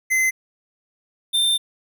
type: tone pair in turn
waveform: square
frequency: 2054 / 3589 Hz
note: C7 / A7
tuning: -33 / +34 cents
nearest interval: minor seventh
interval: 967 cents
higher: second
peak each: -17 dBFS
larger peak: neither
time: 0.1-0.31 / 1.33-1.58 s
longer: second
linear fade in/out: 20 ms
effects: none